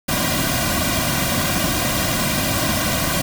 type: noise with comb filter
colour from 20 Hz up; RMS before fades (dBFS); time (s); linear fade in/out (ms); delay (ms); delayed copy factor
pink; -20; 0.08-3.22; 10; 2.3; -0.95
effects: none

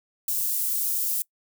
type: high-pass noise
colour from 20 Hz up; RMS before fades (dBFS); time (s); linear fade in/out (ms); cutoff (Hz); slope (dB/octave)
white; -26; 0.28-1.22; 2; 10000; 12
effects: noise-tail reverb RT60 0.1 s tail -24 dB re dry

